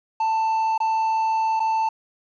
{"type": "tone with dropouts", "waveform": "triangle", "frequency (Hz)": 887, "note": "A5", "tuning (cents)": 14, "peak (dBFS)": -17, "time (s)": [0.2, 1.89], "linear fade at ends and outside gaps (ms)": 5, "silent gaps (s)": [[0.779, 0.802], [1.596, 1.601]], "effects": ["resampled to 16000 Hz", "9-bit"]}